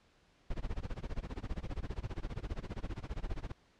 brown noise with tremolo, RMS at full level -36 dBFS, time 0.5-3.52 s, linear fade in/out 5 ms, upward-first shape sine, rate 15 Hz, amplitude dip 100%, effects pink hiss -68 dBFS RMS until 3.79 s + low-pass 5000 Hz 12 dB/octave

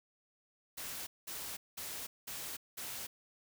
white noise bursts, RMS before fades -43 dBFS, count 5, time 0.77-3.07 s, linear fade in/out 10 ms, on 300 ms, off 200 ms, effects none

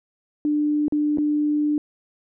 sine tone with dropouts, 297.6 Hz, D4, 23 cents sharp, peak -18 dBFS, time 0.45-1.78 s, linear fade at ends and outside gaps 1 ms, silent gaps 0.882-0.923 / 1.174-1.184 s, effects none

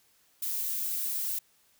violet noise, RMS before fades -32 dBFS, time 0.42-1.39 s, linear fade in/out 5 ms, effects white hiss -66 dBFS RMS until 1.79 s

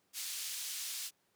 pink band-pass noise, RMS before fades -41 dBFS, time 0.13-1.11 s, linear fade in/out 50 ms, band 3900 to 14000 Hz, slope 12 dB/octave, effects pink hiss -75 dBFS RMS until 1.35 s + high-pass 150 Hz 12 dB/octave

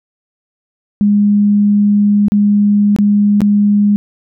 sine tone with dropouts, 205.4 Hz, G#3, 19 cents flat, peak -7 dBFS, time 1.01-3.96 s, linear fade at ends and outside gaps 0 ms, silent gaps 2.283-2.32 / 2.963-2.987 / 3.406-3.417 s, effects none

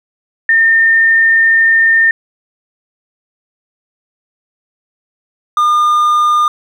sine / triangle tone pair in turn, 1814 / 1210.7 Hz, A#6 / D#6, -48 / -48 cents, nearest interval perfect fifth, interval 700 cents, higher first, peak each -6 / -6 dBFS, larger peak neither, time 0.49-2.11 / 5.57-6.48 s, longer first, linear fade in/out 2 ms, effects none

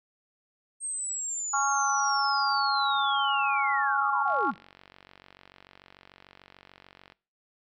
sine linear sweep, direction down, 8500 to 140.9 Hz, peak -30 dBFS, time 0.8-4.55 s, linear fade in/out 50 ms
sine chord, Db major, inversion second, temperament just, 831.5 / 1108.7 / 1385.9 Hz, Ab5 / Db6 / F6, +2 / 0 / -14 cents, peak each -28 dBFS, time 1.53-4.51 s, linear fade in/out 10 ms
click train, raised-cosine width 0.3 ms, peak -33 dBFS, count 134, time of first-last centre 4.28-7.122 s, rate 46.8 Hz
effects noise-tail reverb RT60 0.4 s tail -22 dB re dry

